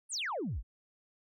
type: exponential sweep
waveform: sine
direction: down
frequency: 10548 to 39.06 Hz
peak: -32 dBFS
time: 0.09-0.63 s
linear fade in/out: 50 ms
effects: tanh soft clip ceiling -29 dBFS